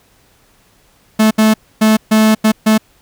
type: tone bursts at uneven times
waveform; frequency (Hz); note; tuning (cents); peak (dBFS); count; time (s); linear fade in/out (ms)
45% pulse; 217.7; A3; -18; -7; 6; 1.19-1.31 / 1.38-1.54 / 1.81-1.97 / 2.11-2.35 / 2.44-2.52 / 2.66-2.78; 10
effects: pink hiss -52 dBFS RMS until 3.01 s